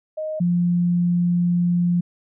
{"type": "tone pair in turn", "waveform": "sine", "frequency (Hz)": [622.3, 174.93], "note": ["D#5", "F3"], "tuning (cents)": [0, 3], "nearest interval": "octave + minor seventh", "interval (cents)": 2197, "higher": "first", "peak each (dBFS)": [-24, -16], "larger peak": "second", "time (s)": [[0.17, 0.4], [0.4, 2.01]], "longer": "second", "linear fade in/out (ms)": 10, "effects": []}